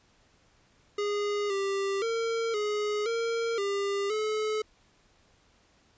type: tone with pitch steps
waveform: square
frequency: 411.4 / 393.6 / 457.1 / 418.3 / 460.7 / 399.8 / 430.6 Hz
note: G#4 / G4 / A#4 / G#4 / A#4 / G4 / A4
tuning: -16 / +7 / -34 / +12 / -20 / +34 / -37 cents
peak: -28 dBFS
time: 0.98-4.62 s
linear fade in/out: 5 ms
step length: 520 ms
effects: pink hiss -64 dBFS RMS until 5.97 s + resampled to 16000 Hz